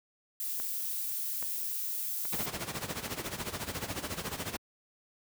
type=noise; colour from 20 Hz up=violet; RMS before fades=-35 dBFS; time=0.4-2.46 s; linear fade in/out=2 ms
type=click train; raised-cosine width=0.5 ms; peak=-27 dBFS; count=4; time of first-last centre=0.6-3.079 s; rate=1.21 Hz
type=noise with tremolo; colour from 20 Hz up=pink; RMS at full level=-34 dBFS; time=2.32-4.57 s; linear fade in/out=10 ms; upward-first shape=sine; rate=14 Hz; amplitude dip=75%
effects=high-pass 80 Hz 12 dB/octave